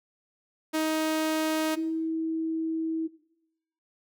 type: tone pair in turn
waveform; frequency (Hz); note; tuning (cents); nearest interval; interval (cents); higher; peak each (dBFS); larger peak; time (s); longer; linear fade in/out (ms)
sawtooth / sine; 314.3 / 322.8; D#4 / E4; +18 / -36; unison; 46; second; -21 / -26; first; 0.73-1.76 / 1.76-3.08; second; 20
effects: noise-tail reverb RT60 0.8 s tail -18 dB re dry